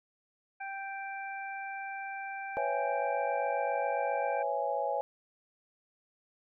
harmonic tone, 784 Hz, G5, in tune, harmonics 1 / 2 / 3, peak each -39 / -42 / -44 dBFS, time 0.6-4.43 s, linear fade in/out 10 ms
sine chord, C# minor seventh, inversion third, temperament just, 498.9 / 554.4 / 665.2 / 831.5 Hz, B4 / C#5 / E5 / G#5, +17 / 0 / +16 / +2 cents, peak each -38 / -34 / -36 / -33 dBFS, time 2.57-5.01 s, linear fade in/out 0 ms
effects none

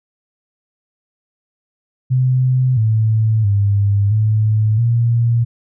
sine tone with pitch steps, 128.2 / 110.1 / 100.9 / 108.1 / 117.4 Hz, C3 / A2 / G#2 / A2 / A#2, -35 / +2 / -49 / -30 / +13 cents, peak -11 dBFS, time 2.1-5.45 s, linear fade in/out 20 ms, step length 670 ms, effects none

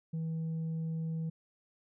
sine tone, 161.8 Hz, E3, 32 cents flat, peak -30 dBFS, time 0.13-1.3 s, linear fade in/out 10 ms, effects tanh soft clip ceiling -32 dBFS

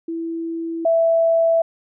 sine tone pair in turn, 330.6 / 661.2 Hz, E4 / E5, +5 / +5 cents, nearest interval octave, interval 1200 cents, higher second, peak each -23 / -13 dBFS, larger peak second, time 0.08-0.85 / 0.85-1.62 s, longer neither, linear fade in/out 5 ms, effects none

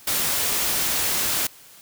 white noise, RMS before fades -23 dBFS, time 0.07-1.47 s, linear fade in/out 5 ms, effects white hiss -48 dBFS RMS until 1.81 s

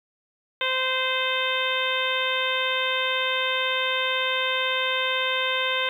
harmonic tone, 518 Hz, C5, 17 cents flat, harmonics 1 / 2 / 3 / 4 / 5 / 6 / 7, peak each -30 / -30 / -30 / -30 / -30 / -30 / -30 dBFS, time 0.61-5.89 s, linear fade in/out 2 ms, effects 9-bit

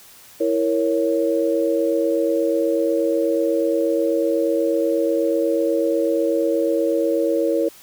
sine chord, A# diminished, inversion second, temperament equal, 329.6 / 466.2 / 554.4 Hz, E4 / A#4 / C#5, 0 / 0 / 0 cents, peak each -21 dBFS, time 0.4-7.69 s, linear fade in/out 10 ms, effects white hiss -46 dBFS RMS until 7.82 s

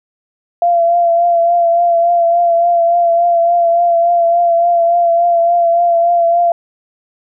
sine tone with vibrato, 685 Hz, F5, 34 cents flat, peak -8 dBFS, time 0.62-6.52 s, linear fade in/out 2 ms, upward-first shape triangle, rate 3.5 Hz, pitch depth 34 cents each way, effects none

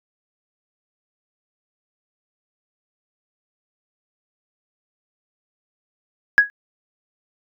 sine tone with exponential decay, 1664 Hz, G#6, 3 cents sharp, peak -3 dBFS, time 6.38-6.5 s, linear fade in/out 0 ms, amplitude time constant 26 ms, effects tanh soft clip ceiling -2 dBFS

